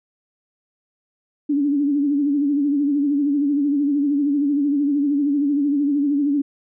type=tone with vibrato; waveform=sine; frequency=286.2 Hz; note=D4; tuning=45 cents flat; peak=-16 dBFS; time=1.49-6.42 s; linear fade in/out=10 ms; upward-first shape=sine; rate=13 Hz; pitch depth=67 cents each way; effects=none